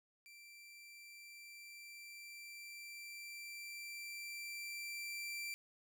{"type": "tone with level ramp", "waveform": "sawtooth", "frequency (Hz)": 2349, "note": "D7", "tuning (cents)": 0, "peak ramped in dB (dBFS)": [-53, -38], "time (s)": [0.26, 5.54], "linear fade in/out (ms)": 0, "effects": []}